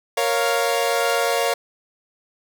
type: chord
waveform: sawtooth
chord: Bb minor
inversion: none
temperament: equal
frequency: 466.2 / 554.4 / 698.5 Hz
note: Bb4 / Db5 / F5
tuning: 0 / 0 / 0 cents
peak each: -19 dBFS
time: 0.17-1.54 s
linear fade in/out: 5 ms
effects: none